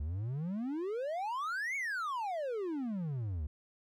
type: exponential two-way sweep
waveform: triangle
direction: up then down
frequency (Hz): 69.3 to 2264 to 69.3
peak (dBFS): -32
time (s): 0-3.47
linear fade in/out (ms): 5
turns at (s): 1.76
effects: none